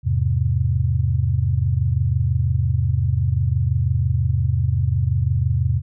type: chord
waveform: sine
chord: E augmented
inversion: none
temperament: just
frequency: 82.41 / 103.01 / 128.76 Hz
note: E2 / G#2 / B#2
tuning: 0 / -14 / -27 cents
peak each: -21 / -21 / -20 dBFS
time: 0.03-5.82 s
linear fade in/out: 50 ms
effects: none